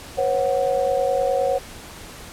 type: chord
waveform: sine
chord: B suspended second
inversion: none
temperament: equal with one note detuned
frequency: 493.9 / 543.6 / 740 Hz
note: B4 / C#5 / F#5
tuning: 0 / -34 / 0 cents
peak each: -24 / -20 / -24 dBFS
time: 0.17-1.59 s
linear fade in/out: 20 ms
effects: pink hiss -39 dBFS RMS until 2.32 s + low-pass 12000 Hz 12 dB/octave